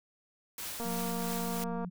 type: noise with tremolo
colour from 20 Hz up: white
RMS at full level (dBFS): -39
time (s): 0.58-1.64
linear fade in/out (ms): 2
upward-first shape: triangle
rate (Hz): 3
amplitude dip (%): 35
type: click train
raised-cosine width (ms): 1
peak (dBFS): -26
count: 245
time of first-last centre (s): 0.8-1.847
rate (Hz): 233
type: tone with vibrato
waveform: sine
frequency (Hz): 180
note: F#3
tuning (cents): -47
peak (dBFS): -36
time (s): 0.84-1.9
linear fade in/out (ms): 20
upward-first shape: sine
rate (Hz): 6.5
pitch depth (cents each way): 26
effects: none